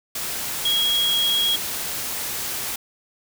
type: tone in noise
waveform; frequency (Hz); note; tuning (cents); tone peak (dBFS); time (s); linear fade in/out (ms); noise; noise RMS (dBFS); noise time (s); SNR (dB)
sine; 3296; G#7; -14; -18; 0.65-1.56; 5; white; -28; 0.15-2.76; +7
effects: none